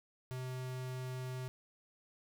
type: tone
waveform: square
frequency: 128.2 Hz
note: C3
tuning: 35 cents flat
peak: -40 dBFS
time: 0.31-1.48 s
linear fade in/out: 0 ms
effects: none